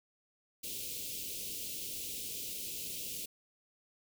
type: band-stop noise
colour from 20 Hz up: white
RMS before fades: -41 dBFS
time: 0.63-3.26 s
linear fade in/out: 10 ms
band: 540 to 2500 Hz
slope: 48 dB/octave
effects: none